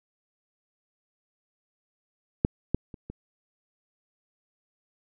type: clicks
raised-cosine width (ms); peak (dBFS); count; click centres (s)
3; -7 / -10 / -28 / -24; 4; 2.449 / 2.746 / 2.942 / 3.1
effects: none